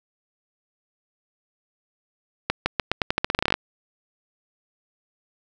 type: accelerating click train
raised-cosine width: 0.3 ms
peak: -4 dBFS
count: 17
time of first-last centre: 2.5-3.541 s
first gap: 160 ms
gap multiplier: 0.86
effects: none